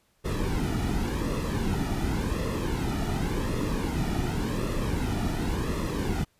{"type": "noise with flanger", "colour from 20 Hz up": "brown", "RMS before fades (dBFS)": -28, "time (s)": [0.24, 6.25], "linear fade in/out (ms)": 20, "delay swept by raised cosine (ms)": [1.3, 1.9], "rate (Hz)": 0.9, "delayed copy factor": -0.65, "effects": ["pink hiss -68 dBFS RMS until 6.39 s", "resampled to 32000 Hz"]}